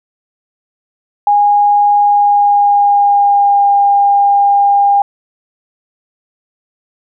sine tone with pitch glide, 821 to 805.5 Hz, G#5 to G5, -20 to +47 cents, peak -6 dBFS, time 1.27-5.02 s, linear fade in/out 2 ms, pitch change -33 cents, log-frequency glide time 1.97-3.69 s, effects none

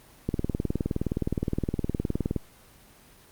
click train, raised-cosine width 3 ms, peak -13 dBFS, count 41, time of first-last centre 0.29-2.363 s, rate 19.3 Hz, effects pink hiss -54 dBFS RMS until 3.31 s + Opus 24 kbps

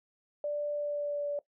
sine tone with pitch glide, 587.3 to 578.9 Hz, D5 to D5, 0 to -25 cents, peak -30 dBFS, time 0.44-1.39 s, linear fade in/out 2 ms, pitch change -25 cents, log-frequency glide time 0.73-1.28 s, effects noise-tail reverb RT60 0.1 s tail -18 dB re dry

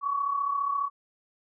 sine tone pair together, 1096.3 / 1131 Hz, C#6 / C#6, -20 / +34 cents, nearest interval minor second, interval 54 cents, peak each -33 / -26 dBFS, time 0.01-0.9 s, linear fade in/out 50 ms, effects none

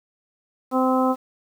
harmonic tone, 258.7 Hz, C4, 19 cents flat, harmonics 1 / 2 / 3 / 4 / 5, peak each -20 / -23 / -25 / -26 / -27 dBFS, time 0.71-1.16 s, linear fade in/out 50 ms, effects 8-bit

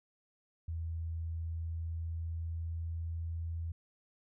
sine tone with pitch glide, 82.2 to 82.96 Hz, E2 to E2, -4 to +12 cents, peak -35 dBFS, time 0.68-3.72 s, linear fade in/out 5 ms, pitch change +16 cents, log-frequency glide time 1.27-3.41 s, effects none

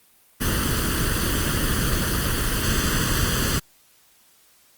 pink noise with comb filter, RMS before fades -22 dBFS, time 0.4-3.6 s, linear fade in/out 20 ms, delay 0.65 ms, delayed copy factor +0.75, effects white hiss -57 dBFS RMS until 4.77 s + Opus 32 kbps

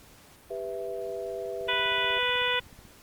sine chord, E minor, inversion first, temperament just, 395.6 / 494.4 / 659.3 Hz, G4 / B4 / E5, +16 / +2 / 0 cents, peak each -36 dBFS, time 0.5-2.19 s, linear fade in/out 10 ms
click train, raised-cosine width 5 ms, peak -39 dBFS, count 21, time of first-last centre 1.61-2.852 s, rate 16.1 Hz
harmonic tone, 493.9 Hz, B4, in tune, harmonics 1 / 2 / 3 / 4 / 5 / 6 / 7, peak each -32 / -32 / -32 / -32 / -32 / -32 / -32 dBFS, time 1.68-2.6 s, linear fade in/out 10 ms
effects pink hiss -54 dBFS RMS until 3.02 s + Opus 48 kbps

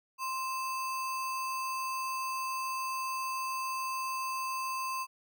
sine tone with sample-and-hold, 1046.5 Hz, C6, in tune, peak -32 dBFS, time 0.18-5.07 s, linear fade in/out 50 ms, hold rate 3675 Hz, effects none

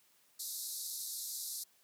white band-pass noise, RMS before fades -42 dBFS, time 0.39-1.64 s, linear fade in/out 10 ms, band 3800 to 14000 Hz, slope 96 dB/octave, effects white hiss -69 dBFS RMS until 1.83 s + high-pass 100 Hz 12 dB/octave

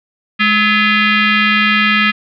sine tone with frequency modulation, 210 Hz, G#3, 19 cents sharp, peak -9 dBFS, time 0.39-2.12 s, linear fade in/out 20 ms, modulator 747 Hz, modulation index 3.8, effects none

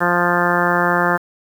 harmonic tone, 175.3 Hz, F3, 7 cents sharp, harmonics 1 / 2 / 3 / 4 / 5 / 6 / 7 / 8 / 9 / 10, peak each -23 / -23 / -23 / -23 / -23 / -23 / -23 / -23 / -23 / -23 dBFS, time 0-1.18 s, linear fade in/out 20 ms, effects 7-bit

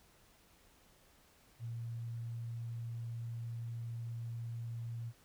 sine tone, 116.54 Hz, A#2, in tune, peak -39 dBFS, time 1.59-5.13 s, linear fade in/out 50 ms, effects pink hiss -66 dBFS RMS until 5.24 s

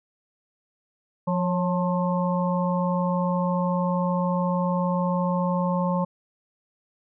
harmonic tone with a mistuned harmonic, 177.3 Hz, F3, 26 cents sharp, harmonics 1 / 3 / 5 / 6, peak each -23 / -28 / -30 / -31 dBFS, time 1.27-6.05 s, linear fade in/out 10 ms, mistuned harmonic 3, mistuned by +47 cents, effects none

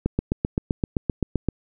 click train, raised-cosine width 3 ms, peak -8 dBFS, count 12, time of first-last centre 0.06-1.487 s, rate 7.71 Hz, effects none

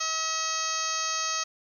harmonic tone, 640 Hz, D#5, 49 cents sharp, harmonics 1 / 2 / 3 / 4 / 5 / 6 / 7 / 8 / 9 / 10, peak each -43 / -32 / -38 / -38 / -40 / -40 / -36 / -37 / -38 / -32 dBFS, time 0-1.44 s, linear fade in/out 10 ms, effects 10-bit

